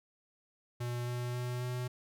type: tone with pitch steps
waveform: square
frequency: 121.3 / 122.36 / 123.42 / 124.49 Hz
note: B2 / B2 / B2 / B2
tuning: -31 / -16 / -1 / +14 cents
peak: -35 dBFS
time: 0.8-1.88 s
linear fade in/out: 10 ms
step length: 270 ms
effects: none